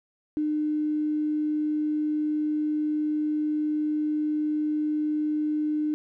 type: tone with tanh clipping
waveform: triangle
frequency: 303.1 Hz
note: D#4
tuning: 45 cents flat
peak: -23 dBFS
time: 0.37-5.94 s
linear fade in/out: 0 ms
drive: 3 dB
effects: none